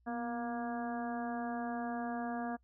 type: harmonic tone with a mistuned harmonic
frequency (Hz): 235.9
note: A#3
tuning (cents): +21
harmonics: 1 / 2 / 3 / 4 / 5 / 6 / 7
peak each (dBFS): -38 / -47 / -40 / -49 / -49 / -52 / -48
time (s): 0.06-2.57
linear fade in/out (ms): 20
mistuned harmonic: 1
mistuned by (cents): +40
effects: noise-tail reverb RT60 0.1 s tail -25 dB re dry + added 60 Hz sine -67 dBFS peak until 2.63 s